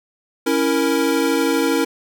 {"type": "chord", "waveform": "square", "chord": "A# diminished", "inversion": "first", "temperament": "equal", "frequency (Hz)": [277.2, 329.6, 466.2], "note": ["C#4", "E4", "A#4"], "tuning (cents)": [0, 0, 0], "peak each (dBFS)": -21, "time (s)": [0.46, 1.85], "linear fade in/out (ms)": 10, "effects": []}